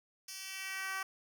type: tone with high-pass filter sweep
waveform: 10% pulse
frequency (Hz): 383.4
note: G4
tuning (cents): -38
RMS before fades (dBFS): -41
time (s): 0.28-1.03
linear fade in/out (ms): 5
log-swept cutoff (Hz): 4700 to 1100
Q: 1.4
effects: none